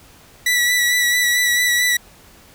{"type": "tone with vibrato", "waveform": "sawtooth", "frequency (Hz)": 1956, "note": "B6", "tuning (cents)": -17, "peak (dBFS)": -11, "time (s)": [0.46, 1.97], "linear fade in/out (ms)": 5, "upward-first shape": "sine", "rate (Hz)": 4.5, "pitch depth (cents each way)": 23, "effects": ["pink hiss -47 dBFS RMS until 2.54 s"]}